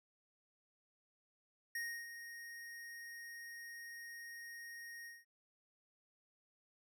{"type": "tone with ADSR envelope", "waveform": "square", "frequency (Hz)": 1864.7, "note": "A#6", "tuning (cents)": 0, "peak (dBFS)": -39, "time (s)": [1.75, 5.25], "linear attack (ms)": 4, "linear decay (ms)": 310, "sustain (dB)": -10, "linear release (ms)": 190, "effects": []}